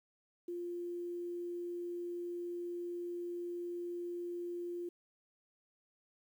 sine tone, 349.2 Hz, F4, in tune, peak -38 dBFS, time 0.48-4.89 s, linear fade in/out 5 ms, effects 11-bit

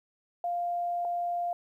sine tone pair in turn, 698.5 / 698.5 Hz, F5 / F5, 0 / 0 cents, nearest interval unison, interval 0 cents, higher neither, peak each -28 dBFS, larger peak neither, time 0.44-1.05 / 1.05-1.53 s, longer first, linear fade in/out 2 ms, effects 11-bit

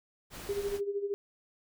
pink noise, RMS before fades -44 dBFS, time 0.3-0.81 s, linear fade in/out 50 ms
sine tone with tremolo, 402.6 Hz, G4, 46 cents sharp, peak -28 dBFS, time 0.49-1.14 s, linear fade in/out 0 ms, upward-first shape sine, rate 13 Hz, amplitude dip 70%
effects none

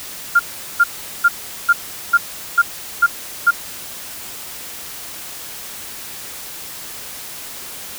sine tone bursts, 1400 Hz, F6, 4 cents sharp, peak -7 dBFS, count 8, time 0.35-3.51 s, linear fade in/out 10 ms, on 45 ms, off 400 ms, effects white hiss -32 dBFS RMS until 7.98 s

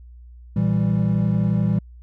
triangle chord, E diminished, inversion second, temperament equal, 116.54 / 164.81 / 196 Hz, Bb2 / E3 / G3, 0 / 0 / 0 cents, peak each -19 dBFS, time 0.56-1.79 s, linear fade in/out 5 ms, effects tanh soft clip ceiling -7 dBFS + added 60 Hz sine -40 dBFS peak until 2.02 s

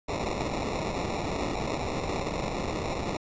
violet noise with sample-and-hold, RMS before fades -31 dBFS, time 0.08-3.17 s, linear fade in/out 10 ms, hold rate 1575 Hz, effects resampled to 16000 Hz

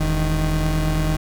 35% pulse tone pair together, 41.15 / 155.5 Hz, E1 / D#3, -2 / -1 cents, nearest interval octave + major seventh, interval 2301 cents, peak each -19 dBFS, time 0-1.17 s, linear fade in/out 10 ms, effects none

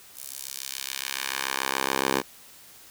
10% pulse tone with high-pass filter sweep, 67 Hz, C2, 42 cents sharp, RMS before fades -30 dBFS, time 0.14-2.23 s, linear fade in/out 50 ms, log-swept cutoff 10000 to 380 Hz, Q 0.75, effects white hiss -50 dBFS RMS until 2.9 s

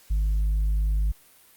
sine tone with tanh clipping, 51.6 Hz, G#1, 10 cents flat, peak -21 dBFS, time 0.1-1.12 s, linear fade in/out 10 ms, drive 2 dB, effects white hiss -55 dBFS RMS until 1.56 s + Opus 48 kbps

